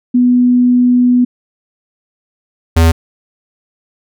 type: tone pair in turn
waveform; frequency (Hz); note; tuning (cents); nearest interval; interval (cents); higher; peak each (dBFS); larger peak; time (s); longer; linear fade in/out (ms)
sine / square; 246.9 / 82.25; B3 / E2; 0 / -3; octave + perfect fifth; 1903; first; -6; neither; 0.14-1.25 / 2.76-2.92; first; 10
effects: none